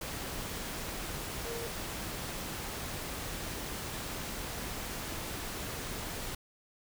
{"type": "tone in noise", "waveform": "sine", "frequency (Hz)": 466.2, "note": "A#4", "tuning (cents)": 0, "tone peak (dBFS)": -39, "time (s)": [1.45, 1.67], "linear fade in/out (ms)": 5, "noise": "pink", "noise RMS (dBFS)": -39, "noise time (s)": [0.01, 6.35], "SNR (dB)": -3, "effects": []}